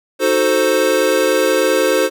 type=chord; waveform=square; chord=D# diminished seventh; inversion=none; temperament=equal; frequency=311.1 / 370 / 440 / 523.3 Hz; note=D#4 / F#4 / A4 / C5; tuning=0 / 0 / 0 / 0 cents; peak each=-22 / -20 / -19 / -16 dBFS; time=0.19-2.1 s; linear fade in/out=50 ms; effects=none